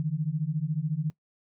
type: beating tone pair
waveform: sine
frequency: 146.83 / 160.83 Hz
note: D3 / E3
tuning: 0 / -42 cents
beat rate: 14 Hz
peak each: -29 dBFS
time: 0-1.1 s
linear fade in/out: 0 ms
effects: noise-tail reverb RT60 0.1 s tail -20 dB re dry